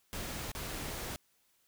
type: noise with dropouts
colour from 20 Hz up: pink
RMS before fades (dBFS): -40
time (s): 0.13-1.16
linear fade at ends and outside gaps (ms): 0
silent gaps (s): 0.517-0.55
effects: white hiss -72 dBFS RMS until 1.67 s